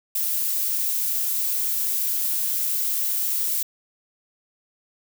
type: noise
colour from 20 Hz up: violet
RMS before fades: -24 dBFS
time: 0.15-3.63 s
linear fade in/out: 5 ms
effects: none